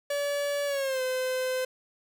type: tone with pitch glide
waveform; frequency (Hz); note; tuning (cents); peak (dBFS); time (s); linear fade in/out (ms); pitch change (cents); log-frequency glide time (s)
45% pulse; 573 to 513.4; D5 to C5; -43 to -33; -27; 0.1-1.65; 5; -190; 0.66-1.02
effects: none